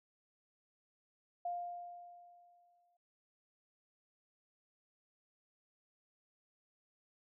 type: tone with exponential decay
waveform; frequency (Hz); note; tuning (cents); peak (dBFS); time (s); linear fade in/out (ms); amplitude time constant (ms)
sine; 702; F5; +9; -35; 1.45-2.97; 5; 330
effects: none